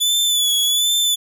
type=tone with vibrato; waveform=sawtooth; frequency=3455 Hz; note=A7; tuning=32 cents flat; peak=-12 dBFS; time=0-1.16 s; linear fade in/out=20 ms; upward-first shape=sine; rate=1.3 Hz; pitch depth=49 cents each way; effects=none